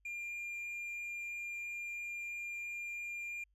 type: tone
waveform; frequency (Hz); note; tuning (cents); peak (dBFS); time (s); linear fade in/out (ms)
triangle; 2399; D7; +36; -38; 0.05-3.44; 5
effects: added 50 Hz sine -70 dBFS peak until 3.54 s + resampled to 32000 Hz